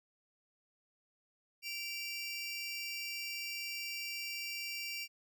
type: tone pair together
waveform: 25% pulse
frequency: 2331 / 2772 Hz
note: D7 / F7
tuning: -14 / -14 cents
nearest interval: minor third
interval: 300 cents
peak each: -37 / -39 dBFS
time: 1.62-5.08 s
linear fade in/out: 50 ms
effects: none